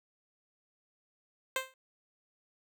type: tone with exponential decay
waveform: 10% pulse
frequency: 523.3 Hz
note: C5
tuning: in tune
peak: -19 dBFS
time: 1.56-1.74 s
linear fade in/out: 2 ms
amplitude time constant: 38 ms
effects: none